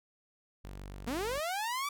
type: tone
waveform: sawtooth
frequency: 48.19 Hz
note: G1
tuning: 29 cents flat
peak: -39 dBFS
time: 0.64-1.4 s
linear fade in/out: 10 ms
type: linear sweep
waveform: sawtooth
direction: up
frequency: 220 to 1174.7 Hz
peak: -29 dBFS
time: 1.07-1.89 s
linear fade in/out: 5 ms
effects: none